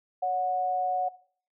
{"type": "tone pair together", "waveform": "sine", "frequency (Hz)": [562, 733], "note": ["C#5", "F#5"], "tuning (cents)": [24, -16], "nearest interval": "perfect fourth", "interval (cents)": 460, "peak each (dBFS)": [-34, -25], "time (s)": [0.22, 1.09], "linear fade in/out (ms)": 10, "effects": ["noise-tail reverb RT60 0.5 s tail -19 dB re dry"]}